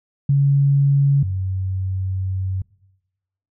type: tone pair in turn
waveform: sine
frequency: 140 / 94.36 Hz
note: C#3 / F#2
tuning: +18 / +34 cents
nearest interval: perfect fifth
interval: 684 cents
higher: first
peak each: -12 / -20 dBFS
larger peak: first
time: 0.29-1.23 / 1.23-2.62 s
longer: second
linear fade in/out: 5 ms
effects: noise-tail reverb RT60 1.0 s tail -23 dB re dry